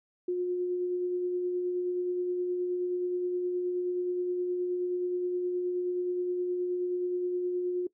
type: tone with tremolo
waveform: sine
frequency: 358.6 Hz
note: F4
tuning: 46 cents sharp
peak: -26 dBFS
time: 0.28-7.87 s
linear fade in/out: 5 ms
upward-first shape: sine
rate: 9.5 Hz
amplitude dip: 25%
effects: noise-tail reverb RT60 0.1 s tail -19 dB re dry